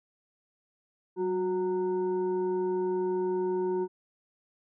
sine tone with frequency modulation, 366.3 Hz, F#4, 17 cents flat, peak -26 dBFS, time 1.16-3.88 s, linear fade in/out 50 ms, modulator 555 Hz, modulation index 0.54, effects none

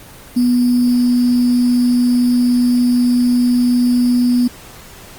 sine tone with sample-and-hold, 245.1 Hz, B3, 13 cents flat, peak -10 dBFS, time 0.36-4.48 s, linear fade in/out 10 ms, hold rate 4900 Hz, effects pink hiss -38 dBFS RMS until 5.18 s + Opus 24 kbps

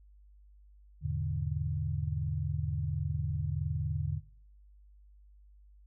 sine chord, E dominant seventh, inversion none, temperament equal, 82.41 / 103.83 / 123.47 / 146.83 Hz, E2 / G#2 / B2 / D3, 0 / 0 / 0 / 0 cents, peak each -35 / -38 / -40 / -34 dBFS, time 1.01-4.21 s, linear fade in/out 50 ms, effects noise-tail reverb RT60 0.6 s tail -23 dB re dry + added 50 Hz sine -55 dBFS peak until 5.86 s

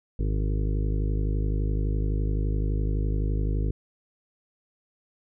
harmonic tone, 51.8 Hz, G#1, 4 cents flat, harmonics 1 / 2 / 3 / 5 / 6 / 7 / 8 / 9, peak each -24 / -30 / -34 / -38 / -40 / -41 / -42 / -43 dBFS, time 0.19-3.71 s, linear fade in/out 5 ms, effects none

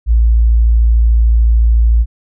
sine tone, 56.8 Hz, A#1, 44 cents flat, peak -6 dBFS, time 0.06-2.06 s, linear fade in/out 50 ms, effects none

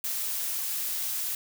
blue noise, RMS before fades -31 dBFS, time 0.04-1.35 s, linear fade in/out 2 ms, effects none

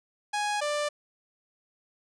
sawtooth tone pair in turn, 830.6 / 590.9 Hz, G#5 / D5, 0 / +10 cents, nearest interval tritone, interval 590 cents, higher first, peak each -23 dBFS, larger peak neither, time 0.33-0.61 / 0.61-0.89 s, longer neither, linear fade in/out 10 ms, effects resampled to 22050 Hz

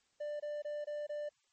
triangle tone bursts, 592 Hz, D5, 14 cents sharp, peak -35 dBFS, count 5, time 0.2-1.292 s, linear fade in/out 10 ms, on 200 ms, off 23 ms, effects white hiss -75 dBFS RMS until 1.52 s + MP3 32 kbps

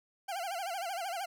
40% pulse tone with vibrato, 735 Hz, F#5, 12 cents flat, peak -34 dBFS, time 0.28-1.26 s, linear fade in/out 10 ms, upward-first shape sine, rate 13 Hz, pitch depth 160 cents each way, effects none

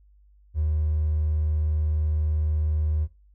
triangle tone with hard clipping, 77 Hz, D#2, 17 cents flat, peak -21 dBFS, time 0.54-3.08 s, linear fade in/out 50 ms, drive 3 dB, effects noise-tail reverb RT60 0.3 s tail -23 dB re dry + added 50 Hz sine -53 dBFS peak until 3.34 s

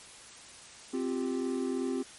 triangle chord, C suspended fourth, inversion none, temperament equal, 261.6 / 349.2 / 392 Hz, C4 / F4 / G4, 0 / 0 / 0 cents, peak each -30 / -34 / -33 dBFS, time 0.93-2.03 s, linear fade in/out 10 ms, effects white hiss -50 dBFS RMS until 2.18 s + MP3 48 kbps

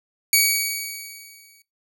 10% pulse tone with exponential decay, 2259 Hz, C#7, 32 cents sharp, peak -4 dBFS, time 0.33-1.62 s, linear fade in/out 2 ms, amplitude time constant 280 ms, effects noise-tail reverb RT60 0.2 s tail -21 dB re dry

